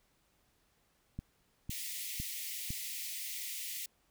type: click train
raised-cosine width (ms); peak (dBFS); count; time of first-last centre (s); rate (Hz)
5; -27; 4; 1.19-2.705; 1.98
type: high-pass noise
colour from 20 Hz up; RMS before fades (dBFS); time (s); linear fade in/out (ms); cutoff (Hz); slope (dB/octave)
white; -41; 1.7-3.86; 5; 1900; 96
effects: pink hiss -73 dBFS RMS until 4.1 s